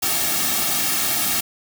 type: noise with comb filter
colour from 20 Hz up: white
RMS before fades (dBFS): -21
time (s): 0.02-1.41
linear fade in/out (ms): 10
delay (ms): 2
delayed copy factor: -0.75
effects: none